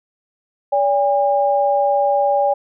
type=tone pair together; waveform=sine; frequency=572 / 808.9 Hz; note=D5 / G#5; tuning=-46 / -46 cents; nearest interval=tritone; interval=600 cents; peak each=-16 dBFS; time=0.72-2.54 s; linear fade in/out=10 ms; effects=none